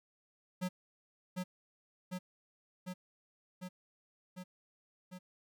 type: tone with echo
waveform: square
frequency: 182.6 Hz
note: F#3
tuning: 23 cents flat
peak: -34 dBFS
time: 0.61-0.69 s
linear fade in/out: 20 ms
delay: 750 ms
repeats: 6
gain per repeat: -2 dB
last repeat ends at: 5.19 s
effects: none